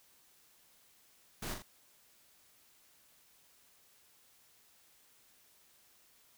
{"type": "noise with echo", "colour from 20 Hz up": "pink", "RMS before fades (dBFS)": -41, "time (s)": [1.42, 1.54], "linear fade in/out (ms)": 5, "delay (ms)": 42, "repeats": 2, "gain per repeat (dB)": -5, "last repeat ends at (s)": 1.624, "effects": ["white hiss -66 dBFS RMS until 6.37 s"]}